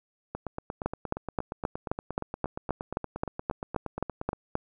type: two click trains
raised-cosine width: 1 ms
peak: -19 / -13 dBFS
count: 35 / 15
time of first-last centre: 0.35-4.331 / 0.86-4.554 s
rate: 8.54 / 3.79 Hz
effects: none